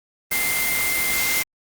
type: tone in noise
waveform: sine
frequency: 2093 Hz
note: C7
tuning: in tune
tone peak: -23 dBFS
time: 0.31-1.43 s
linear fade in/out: 10 ms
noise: white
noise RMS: -23 dBFS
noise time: 0.31-1.43 s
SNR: -3 dB
effects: Opus 24 kbps